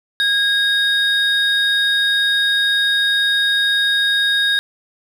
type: tone pair together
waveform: triangle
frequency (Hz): 1636 / 3733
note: G#6 / A#7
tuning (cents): -26 / +2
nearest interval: octave + major second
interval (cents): 1428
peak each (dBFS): -15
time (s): 0.2-4.59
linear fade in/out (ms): 0
effects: none